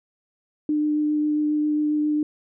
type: tone with vibrato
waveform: sine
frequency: 300.6 Hz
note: D4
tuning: 40 cents sharp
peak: -19 dBFS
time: 0.69-2.23 s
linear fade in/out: 2 ms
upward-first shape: triangle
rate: 7.4 Hz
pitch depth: 11 cents each way
effects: none